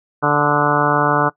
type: harmonic tone with a mistuned harmonic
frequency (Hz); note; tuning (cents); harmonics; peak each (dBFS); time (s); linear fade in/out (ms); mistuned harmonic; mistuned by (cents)
146.8; D3; 0; 1 / 2 / 3 / 4 / 5 / 6 / 7 / 8 / 9 / 10; -22 / -22 / -22 / -22 / -22 / -22 / -22 / -22 / -22 / -22; 0.22-1.3; 20; 9; -37
effects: noise-tail reverb RT60 0.1 s tail -19 dB re dry